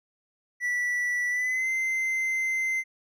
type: tone with pitch glide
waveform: triangle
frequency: 1959 to 2073 Hz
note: B6 to C7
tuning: -15 to -17 cents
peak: -23 dBFS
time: 0.6-2.84 s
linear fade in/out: 50 ms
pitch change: +98 cents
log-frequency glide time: 1.29-1.69 s
effects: none

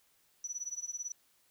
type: tone with tremolo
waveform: sine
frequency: 5920 Hz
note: F#8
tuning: in tune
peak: -34 dBFS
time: 0.44-1.12 s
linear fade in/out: 2 ms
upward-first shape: sine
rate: 18 Hz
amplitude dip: 90%
effects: white hiss -70 dBFS RMS until 1.5 s

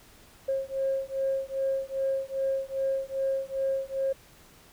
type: beating tone pair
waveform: sine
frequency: 537 / 539.5 Hz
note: C5 / C#5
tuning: +45 / -47 cents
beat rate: 2.5 Hz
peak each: -29 dBFS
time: 0.48-4.13 s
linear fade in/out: 10 ms
effects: tanh soft clip ceiling -19 dBFS + pink hiss -55 dBFS RMS until 4.72 s

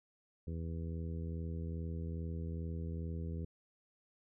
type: harmonic tone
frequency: 82.41 Hz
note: E2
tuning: in tune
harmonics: 1 / 2 / 3 / 4 / 5 / 6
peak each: -39 / -43 / -50 / -53 / -52 / -55 dBFS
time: 0.47-3.45 s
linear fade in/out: 5 ms
effects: none

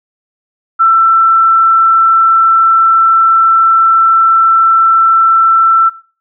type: tone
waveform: sine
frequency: 1337 Hz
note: E6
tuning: 24 cents sharp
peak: -4 dBFS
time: 0.79-5.9 s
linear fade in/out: 20 ms
effects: noise-tail reverb RT60 0.4 s tail -19 dB re dry

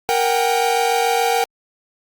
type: tone cluster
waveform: 45% pulse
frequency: 467.9 / 753 / 800 Hz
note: A#4 / F#5 / G5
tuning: +6 / +30 / +35 cents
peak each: -20 dBFS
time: 0.09-1.44 s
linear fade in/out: 0 ms
effects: Opus 48 kbps

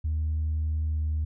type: tone with pitch glide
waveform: sine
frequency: 77.78 to 77.15 Hz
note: D#2 to D#2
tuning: 0 to -14 cents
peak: -23 dBFS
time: 0.04-1.25 s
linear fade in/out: 10 ms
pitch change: -14 cents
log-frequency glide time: 0.87-0.98 s
effects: tanh soft clip ceiling -22 dBFS

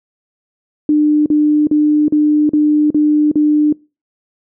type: tone bursts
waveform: sine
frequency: 300.1 Hz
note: D4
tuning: 38 cents sharp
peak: -8 dBFS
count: 7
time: 0.89-3.726 s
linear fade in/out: 2 ms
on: 370 ms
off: 41 ms
effects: noise-tail reverb RT60 0.3 s tail -25 dB re dry

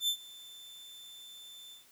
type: tone with ADSR envelope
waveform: 40% pulse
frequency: 3539 Hz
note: A7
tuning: 9 cents sharp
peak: -25 dBFS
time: 0-1.86 s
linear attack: 81 ms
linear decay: 81 ms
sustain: -22 dB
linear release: 140 ms
effects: white hiss -62 dBFS RMS until 1.91 s

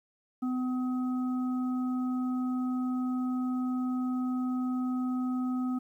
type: harmonic tone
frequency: 253.4 Hz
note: B3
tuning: 45 cents sharp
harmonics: 1 / 3 / 5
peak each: -28 / -45 / -43 dBFS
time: 0.42-5.79 s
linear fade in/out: 10 ms
effects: 11-bit

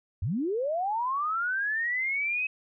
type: linear sweep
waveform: sine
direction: up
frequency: 73.42 to 2565 Hz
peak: -26 dBFS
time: 0.22-2.47 s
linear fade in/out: 5 ms
effects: none

